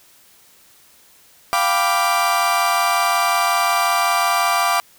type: chord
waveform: 35% pulse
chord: G dominant seventh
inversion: third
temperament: equal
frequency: 698.5 / 784 / 987.8 / 1174.7 Hz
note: F5 / G5 / B5 / D6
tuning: 0 / 0 / 0 / 0 cents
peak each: -19 / -22 / -22 / -17 dBFS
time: 1.53-4.8 s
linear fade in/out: 0 ms
effects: white hiss -51 dBFS RMS until 4.98 s